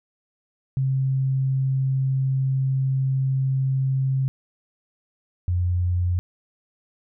sine tone pair in turn, 133.3 / 88.97 Hz, C3 / F2, +33 / +33 cents, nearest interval perfect fifth, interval 700 cents, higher first, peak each -19 dBFS, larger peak neither, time 0.77-4.28 / 5.48-6.19 s, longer first, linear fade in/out 0 ms, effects none

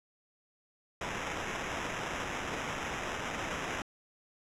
blue noise with sample-and-hold, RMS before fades -37 dBFS, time 1.01-3.82 s, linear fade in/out 2 ms, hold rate 4410 Hz, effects low-pass 7000 Hz 12 dB/octave

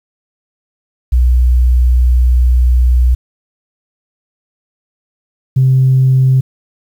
sine tone pair in turn, 61.74 / 131.05 Hz, B1 / C3, 0 / +3 cents, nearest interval octave + minor second, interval 1303 cents, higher second, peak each -5 dBFS, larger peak neither, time 1.12-3.15 / 5.56-6.41 s, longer first, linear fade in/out 10 ms, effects tanh soft clip ceiling -2 dBFS + 7-bit

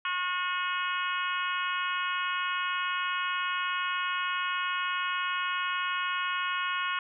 harmonic tone with a mistuned harmonic, 363.3 Hz, F#4, 32 cents flat, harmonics 3 / 4 / 5 / 6 / 7 / 8 / 9, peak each -32 / -33 / -39 / -40 / -37 / -37 / -44 dBFS, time 0.05-6.99 s, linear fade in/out 2 ms, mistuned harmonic 4, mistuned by -18 cents, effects none

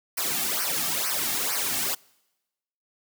white noise with flanger, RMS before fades -27 dBFS, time 0.17-1.95 s, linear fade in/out 10 ms, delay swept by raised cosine 0.27 to 2.07 ms, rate 2.2 Hz, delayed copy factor -0.9, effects noise-tail reverb RT60 1.0 s tail -26 dB re dry

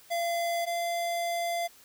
square tone pair in turn, 683 / 687 Hz, F5 / F5, -39 / -29 cents, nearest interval unison, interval 10 cents, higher second, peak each -28 / -29 dBFS, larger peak first, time 0.1-0.66 / 0.66-1.68 s, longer second, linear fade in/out 20 ms, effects white hiss -56 dBFS RMS until 1.84 s

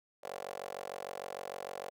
15% pulse tone with high-pass filter, 46.59 Hz, F#1, 13 cents sharp, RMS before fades -43 dBFS, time 0.23-1.9 s, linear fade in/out 10 ms, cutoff 590 Hz, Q 5.5, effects none

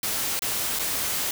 white noise with dropouts, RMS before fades -27 dBFS, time 0.03-1.31 s, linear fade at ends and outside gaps 2 ms, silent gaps 0.393-0.42 / 0.79-0.794 s, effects none

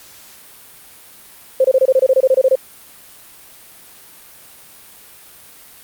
sine tone bursts, 523.3 Hz, C5, in tune, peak -8 dBFS, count 14, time 1.6-2.555 s, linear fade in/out 5 ms, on 45 ms, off 25 ms, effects white hiss -42 dBFS RMS until 5.83 s + Opus 48 kbps

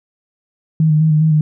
sine tone with vibrato, 155.56 Hz, D#3, in tune, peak -9 dBFS, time 0.8-1.41 s, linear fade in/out 2 ms, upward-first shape square, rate 4.9 Hz, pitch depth 29 cents each way, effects none

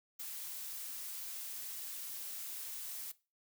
blue noise, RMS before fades -44 dBFS, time 0.19-3.12 s, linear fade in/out 10 ms, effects noise-tail reverb RT60 0.3 s tail -19 dB re dry

